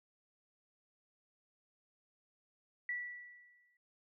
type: tone with exponential decay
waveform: sine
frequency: 1954 Hz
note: B6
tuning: 19 cents flat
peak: -34 dBFS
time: 2.89-3.77 s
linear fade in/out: 2 ms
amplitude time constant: 190 ms
effects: none